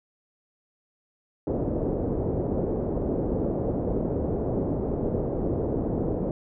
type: low-pass noise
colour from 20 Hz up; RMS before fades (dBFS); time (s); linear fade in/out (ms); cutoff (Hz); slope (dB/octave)
white; -27; 1.47-6.31; 2; 510; 24
effects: none